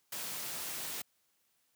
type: high-pass noise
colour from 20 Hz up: white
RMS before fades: -40 dBFS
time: 0.12-1.02 s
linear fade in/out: 5 ms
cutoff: 100 Hz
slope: 24 dB/octave
effects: white hiss -75 dBFS RMS until 1.75 s + high-pass 60 Hz 12 dB/octave